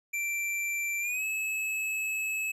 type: tone with pitch glide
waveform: square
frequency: 2349 to 2591 Hz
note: D7 to E7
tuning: 0 to -30 cents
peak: -30 dBFS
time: 0.13-2.52 s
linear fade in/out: 10 ms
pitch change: +170 cents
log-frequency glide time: 1-1.24 s
effects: resampled to 32000 Hz